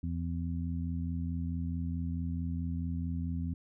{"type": "harmonic tone", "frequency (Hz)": 84.6, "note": "E2", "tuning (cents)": 45, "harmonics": [1, 2, 3], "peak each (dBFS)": [-34, -37, -39], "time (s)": [0.03, 3.54], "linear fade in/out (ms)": 5, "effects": []}